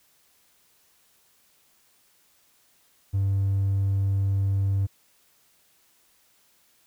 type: tone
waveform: triangle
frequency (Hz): 98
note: G2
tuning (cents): 0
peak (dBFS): -18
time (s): 3.13-4.87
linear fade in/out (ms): 20
effects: tanh soft clip ceiling -16 dBFS + white hiss -63 dBFS RMS until 6.86 s